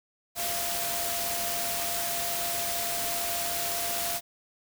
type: tone in noise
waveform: sine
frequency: 690 Hz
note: F5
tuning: 21 cents flat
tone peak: -35 dBFS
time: 0.35-4.21 s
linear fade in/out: 50 ms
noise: white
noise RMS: -31 dBFS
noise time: 0.35-4.21 s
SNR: -7 dB
effects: none